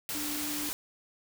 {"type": "tone in noise", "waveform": "sine", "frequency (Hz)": 296.2, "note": "D4", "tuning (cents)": 15, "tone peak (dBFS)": -37, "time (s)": [0.15, 0.69], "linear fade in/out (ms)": 0, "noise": "white", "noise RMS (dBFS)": -35, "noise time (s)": [0.09, 0.73], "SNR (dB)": -5, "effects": []}